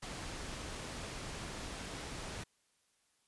pink low-pass noise, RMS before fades -44 dBFS, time 0.02-2.44 s, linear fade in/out 10 ms, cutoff 9400 Hz, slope 12 dB/octave, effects white hiss -75 dBFS RMS until 3.27 s + resampled to 24000 Hz

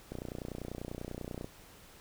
click train, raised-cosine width 2 ms, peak -26 dBFS, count 41, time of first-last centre 0.12-1.445 s, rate 30.2 Hz, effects pink hiss -56 dBFS RMS until 2 s

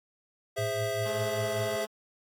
square chord, Ab augmented, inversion none, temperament equal with one note detuned, 410.3 / 523.3 / 659.3 Hz, Ab4 / C5 / E5, -21 / 0 / 0 cents, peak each -36 / -38 / -32 dBFS, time 0.56-1.86 s, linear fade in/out 20 ms
sine tone with tremolo, 110 Hz, A2, in tune, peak -30 dBFS, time 0.58-1.76 s, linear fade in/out 10 ms, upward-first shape triangle, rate 5.1 Hz, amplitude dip 100%
10% pulse tone, 214 Hz, A3, 48 cents flat, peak -29 dBFS, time 1.05-1.87 s, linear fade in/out 20 ms
effects AAC 64 kbps

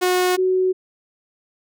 sawtooth / sine tone pair in turn, 363.7 / 372 Hz, F#4 / F#4, -30 / +9 cents, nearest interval unison, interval 39 cents, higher second, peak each -12 / -15 dBFS, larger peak first, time 0.01-0.37 / 0.37-0.73 s, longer neither, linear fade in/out 20 ms, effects none

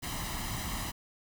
pink noise with comb filter, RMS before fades -36 dBFS, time 0.02-0.92 s, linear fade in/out 20 ms, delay 1 ms, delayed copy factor +0.65, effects none

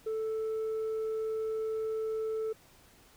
sine tone, 440 Hz, A4, in tune, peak -28 dBFS, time 0.06-2.53 s, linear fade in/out 10 ms, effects tanh soft clip ceiling -30 dBFS + pink hiss -60 dBFS RMS until 3.16 s

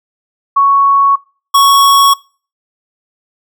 sine / square tone pair in turn, 1111 / 1111 Hz, C#6 / C#6, +4 / +4 cents, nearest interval unison, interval 0 cents, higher neither, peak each -5 dBFS, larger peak neither, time 0.56-1.16 / 1.54-2.14 s, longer neither, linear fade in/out 10 ms, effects noise-tail reverb RT60 0.4 s tail -24 dB re dry

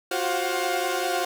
sawtooth tone cluster, 352.3 / 377.5 / 530 / 707 / 745 Hz, F4 / F#4 / C5 / F5 / F#5, +15 / +35 / +22 / +21 / +12 cents, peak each -27 / -27 / -27 / -25 / -28 dBFS, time 0.11-1.25 s, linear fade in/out 5 ms, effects none

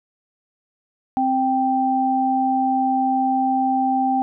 sine tone pair together, 261.7 / 784.2 Hz, C4 / G5, 0 / 0 cents, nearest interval octave + perfect fifth, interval 1900 cents, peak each -21 / -18 dBFS, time 1.17-4.22 s, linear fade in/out 0 ms, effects none

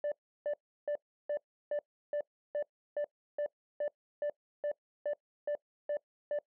sine tone bursts, 587.3 Hz, D5, in tune, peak -28 dBFS, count 16, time 0.04-6.388 s, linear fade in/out 2 ms, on 78 ms, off 340 ms, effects noise-tail reverb RT60 0.1 s tail -23 dB re dry + tanh soft clip ceiling -30 dBFS

